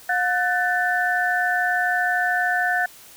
sine tone cluster, 718 / 1501 / 1768 Hz, F5 / F#6 / A6, +48 / +24 / +8 cents, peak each -23 dBFS, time 0.09-2.86 s, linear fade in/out 5 ms, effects white hiss -46 dBFS RMS until 3.16 s

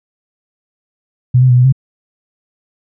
sine tone with pitch steps, 125.3 / 128.8 / 123.7 / 125.1 / 132.6 Hz, B2 / C3 / B2 / B2 / C3, +25 / -27 / +3 / +23 / +23 cents, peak -5 dBFS, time 1.34-1.725 s, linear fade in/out 10 ms, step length 77 ms, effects none

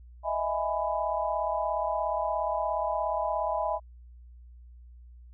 sine chord, E major seventh, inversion third, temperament equal with one note detuned, 622.3 / 659.3 / 830.6 / 996.4 Hz, D#5 / E5 / G#5 / B5, 0 / 0 / 0 / +15 cents, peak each -32 dBFS, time 0.23-3.8 s, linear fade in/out 50 ms, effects added 60 Hz sine -47 dBFS peak until 5.33 s

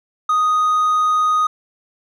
triangle tone with hard clipping, 1244.5 Hz, D#6, in tune, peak -14 dBFS, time 0.29-1.47 s, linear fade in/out 5 ms, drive 5 dB, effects none

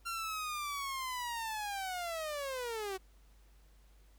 sawtooth linear sweep, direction down, 1381 to 370 Hz, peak -33 dBFS, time 0.05-2.98 s, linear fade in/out 20 ms, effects added 50 Hz sine -59 dBFS peak until 4.18 s + pink hiss -70 dBFS RMS until 4.18 s

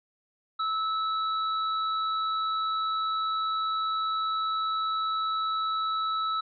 square tone, 1305 Hz, E6, 18 cents flat, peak -27 dBFS, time 0.59-6.41 s, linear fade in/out 10 ms, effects resampled to 11025 Hz

